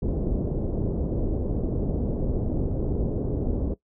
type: low-pass noise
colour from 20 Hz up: pink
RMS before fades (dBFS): -26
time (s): 0.02-3.74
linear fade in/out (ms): 5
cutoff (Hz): 490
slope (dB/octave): 24
effects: noise-tail reverb RT60 0.1 s tail -19 dB re dry